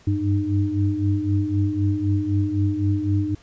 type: tone cluster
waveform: sine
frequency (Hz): 96.4 / 100.3 / 304.5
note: G2 / G2 / D#4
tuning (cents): -28 / +40 / -37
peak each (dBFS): -23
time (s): 0.07-3.35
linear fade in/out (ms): 5
effects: pink hiss -53 dBFS RMS until 3.42 s + resampled to 16000 Hz